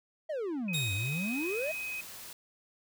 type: exponential two-way sweep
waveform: triangle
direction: down then up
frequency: 658 to 92.5 to 658 Hz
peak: -30 dBFS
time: 0.29-1.72 s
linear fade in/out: 10 ms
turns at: 0.93 s
type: tone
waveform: sine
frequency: 2520 Hz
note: D#7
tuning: 21 cents sharp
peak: -35 dBFS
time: 0.68-2.01 s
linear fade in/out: 5 ms
type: noise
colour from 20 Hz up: white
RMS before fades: -46 dBFS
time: 0.73-2.33 s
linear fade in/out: 2 ms
type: tone with exponential decay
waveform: sawtooth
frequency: 3729 Hz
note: A#7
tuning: in tune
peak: -28 dBFS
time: 0.74-1.76 s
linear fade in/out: 5 ms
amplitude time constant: 220 ms
effects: none